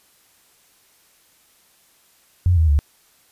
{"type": "tone with pitch steps", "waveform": "sine", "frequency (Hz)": [89.1, 80.3, 72.37], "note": ["F2", "E2", "D2"], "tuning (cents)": [35, -45, -25], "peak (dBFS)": -12, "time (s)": [2.46, 2.79], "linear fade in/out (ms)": 0, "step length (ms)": 110, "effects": ["white hiss -57 dBFS RMS until 3.31 s", "resampled to 32000 Hz"]}